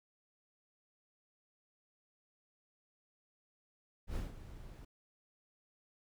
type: noise with ADSR envelope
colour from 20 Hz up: brown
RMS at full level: -37 dBFS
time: 4.07-4.85 s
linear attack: 86 ms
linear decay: 160 ms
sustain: -13 dB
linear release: 6 ms
effects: none